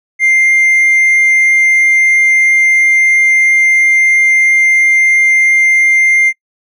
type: tone with hard clipping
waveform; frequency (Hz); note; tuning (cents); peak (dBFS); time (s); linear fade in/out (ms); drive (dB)
sine; 2101; C7; +7; -7; 0.19-6.33; 50; 2
effects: noise-tail reverb RT60 0.1 s tail -25 dB re dry